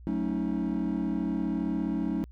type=chord; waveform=triangle; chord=D# half-diminished seventh; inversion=first; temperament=equal with one note detuned; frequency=185 / 220 / 277.2 / 316.7 Hz; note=F#3 / A3 / C#4 / D#4; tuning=0 / 0 / 0 / +31 cents; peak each=-30 dBFS; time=0.07-2.24 s; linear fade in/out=0 ms; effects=tanh soft clip ceiling -18 dBFS + added 60 Hz sine -45 dBFS peak until 2.31 s